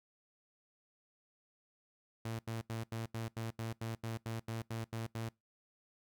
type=tone bursts; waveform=sawtooth; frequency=113.4 Hz; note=A#2; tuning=47 cents flat; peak=-34 dBFS; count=14; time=2.25-5.289 s; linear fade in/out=5 ms; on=140 ms; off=83 ms; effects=noise-tail reverb RT60 0.2 s tail -23 dB re dry